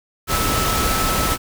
sine tone in noise, 1308 Hz, E6, 14 cents flat, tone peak -23 dBFS, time 0.27-1.38 s, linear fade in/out 50 ms, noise pink, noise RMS -20 dBFS, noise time 0.27-1.38 s, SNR -6 dB, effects none

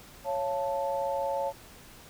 sine chord, Db augmented, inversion none, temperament equal with one note detuned, 554.4 / 686.9 / 880 Hz, Db5 / F5 / A5, 0 / -29 / 0 cents, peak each -30 / -36 / -32 dBFS, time 0.24-1.53 s, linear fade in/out 50 ms, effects pink hiss -51 dBFS RMS until 2.09 s

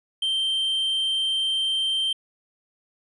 triangle tone, 3136 Hz, G7, in tune, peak -20 dBFS, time 0.22-2.13 s, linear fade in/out 5 ms, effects resampled to 24000 Hz

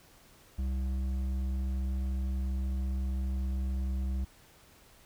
triangle tone with hard clipping, 65.5 Hz, C2, 2 cents sharp, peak -31 dBFS, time 0.58-4.25 s, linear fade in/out 10 ms, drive 11 dB, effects pink hiss -59 dBFS RMS until 5.05 s

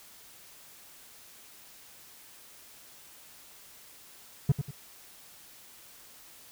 triangle tone with echo, 140 Hz, C#3, 18 cents sharp, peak -16 dBFS, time 4.49-4.52 s, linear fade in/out 5 ms, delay 95 ms, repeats 2, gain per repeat -9 dB, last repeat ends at 4.71 s, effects white hiss -53 dBFS RMS until 6.51 s

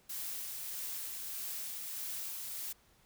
blue noise with tremolo, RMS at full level -40 dBFS, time 0.09-2.73 s, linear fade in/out 10 ms, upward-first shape sine, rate 1.6 Hz, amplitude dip 25%, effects pink hiss -67 dBFS RMS until 3.05 s

